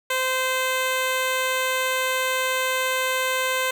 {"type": "tone", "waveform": "10% pulse", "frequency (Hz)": 517, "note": "C5", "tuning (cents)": -21, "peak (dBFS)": -13, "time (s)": [0.1, 3.71], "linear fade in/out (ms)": 5, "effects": []}